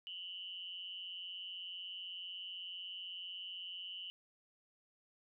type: tone with amplitude modulation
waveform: sine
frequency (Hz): 2960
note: F#7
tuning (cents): 0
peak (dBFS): -40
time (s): 0.07-4.1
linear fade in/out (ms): 0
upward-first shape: sine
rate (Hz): 182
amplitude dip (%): 80
effects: none